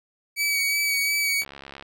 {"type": "tone with vibrato", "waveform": "sawtooth", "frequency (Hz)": 2273, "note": "C#7", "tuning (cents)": 43, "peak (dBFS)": -18, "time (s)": [0.36, 1.45], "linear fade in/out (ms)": 50, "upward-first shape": "sine", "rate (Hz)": 2.8, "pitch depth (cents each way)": 21}
{"type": "click train", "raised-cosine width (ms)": 0.3, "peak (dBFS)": -23, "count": 29, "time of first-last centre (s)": [1.42, 1.825], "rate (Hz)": 69.2}
{"effects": []}